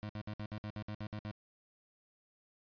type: tone bursts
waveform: 25% pulse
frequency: 105.7 Hz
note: G#2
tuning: 31 cents sharp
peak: -36 dBFS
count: 11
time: 0.03-1.313 s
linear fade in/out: 0 ms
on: 63 ms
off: 59 ms
effects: resampled to 11025 Hz